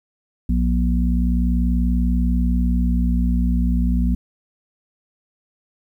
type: harmonic tone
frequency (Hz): 60.3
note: B1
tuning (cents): -41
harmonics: 1 / 3 / 4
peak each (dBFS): -17 / -22 / -23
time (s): 0.49-4.15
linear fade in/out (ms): 5
effects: 9-bit